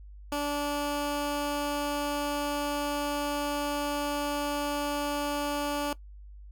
15% pulse tone, 290 Hz, D4, 22 cents flat, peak -22 dBFS, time 0.32-5.93 s, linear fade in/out 2 ms, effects noise-tail reverb RT60 0.1 s tail -19 dB re dry + added 50 Hz sine -44 dBFS peak until 6.51 s

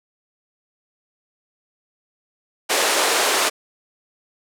pink band-pass noise, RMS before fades -19 dBFS, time 2.69-3.5 s, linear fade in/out 20 ms, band 390 to 11000 Hz, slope 24 dB/octave, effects none

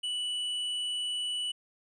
sine tone with tanh clipping, 2960 Hz, F#7, in tune, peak -32 dBFS, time 0.03-1.52 s, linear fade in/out 10 ms, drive 9 dB, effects resampled to 22050 Hz

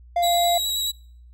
triangle tone, 695 Hz, F5, 9 cents flat, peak -16 dBFS, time 0.16-0.58 s, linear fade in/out 5 ms
sawtooth tone with vibrato, 3872 Hz, B7, 35 cents flat, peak -20 dBFS, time 0.22-0.92 s, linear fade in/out 20 ms, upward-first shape square, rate 9.3 Hz, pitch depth 16 cents each way
effects noise-tail reverb RT60 0.6 s tail -26 dB re dry + added 60 Hz sine -44 dBFS peak until 1.33 s

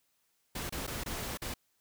pink noise with dropouts, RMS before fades -38 dBFS, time 0.55-1.54 s, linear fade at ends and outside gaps 5 ms, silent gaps 0.695-0.723 / 0.868-0.875 / 1.037-1.06 / 1.374-1.418 s, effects white hiss -75 dBFS RMS until 1.8 s

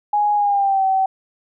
sine tone with pitch glide, 830.6 to 766.1 Hz, G#5 to G5, 0 to -40 cents, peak -14 dBFS, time 0.13-1.06 s, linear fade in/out 5 ms, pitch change -140 cents, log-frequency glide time 0.35-0.85 s, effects none

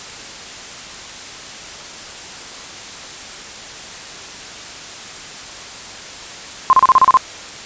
sine tone bursts, 1045 Hz, C6, 2 cents flat, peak -5 dBFS, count 8, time 6.7-7.171 s, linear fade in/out 0 ms, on 30 ms, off 33 ms, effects white hiss -32 dBFS RMS until 7.65 s + resampled to 16000 Hz

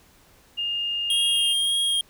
sine tone, 2825 Hz, F7, 19 cents sharp, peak -24 dBFS, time 0.57-1.54 s, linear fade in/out 20 ms
square tone with vibrato, 3242 Hz, G#7, 42 cents flat, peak -21 dBFS, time 1.1-2.01 s, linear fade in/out 2 ms, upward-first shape sine, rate 1.8 Hz, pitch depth 15 cents each way
effects pink hiss -56 dBFS RMS until 2.09 s

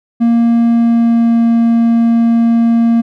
triangle tone with pitch glide, 233.1 to 231.5 Hz, A#3 to A#3, 0 to -12 cents, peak -5 dBFS, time 0.2-3.02 s, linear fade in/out 20 ms, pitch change -12 cents, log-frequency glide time 0.69-1.43 s, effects none

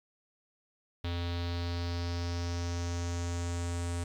square tone with low-pass filter sweep, 86.4 Hz, F2, 18 cents flat, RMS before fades -34 dBFS, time 1.04-4.04 s, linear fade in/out 5 ms, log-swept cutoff 3700 to 8500 Hz, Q 3.6, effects 10-bit

